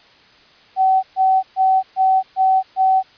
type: tone bursts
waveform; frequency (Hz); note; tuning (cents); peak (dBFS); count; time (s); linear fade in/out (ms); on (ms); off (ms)
sine; 760; F#5; +46; -11; 6; 0.76-3.03; 50; 270; 130
effects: white hiss -49 dBFS RMS until 3.17 s + resampled to 11025 Hz